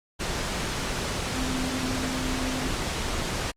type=tone in noise; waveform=sine; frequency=257.3 Hz; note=C4; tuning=29 cents flat; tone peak=-30 dBFS; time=1.33-2.69 s; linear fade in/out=20 ms; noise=pink; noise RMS=-29 dBFS; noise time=0.19-3.52 s; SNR=-4 dB; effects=low-pass 8000 Hz 12 dB/octave + Opus 48 kbps